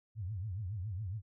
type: tone with vibrato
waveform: sine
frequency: 98.9 Hz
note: G2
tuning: 16 cents sharp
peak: -36 dBFS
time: 0.15-1.22 s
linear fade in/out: 50 ms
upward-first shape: triangle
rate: 7.2 Hz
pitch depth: 280 cents each way
effects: none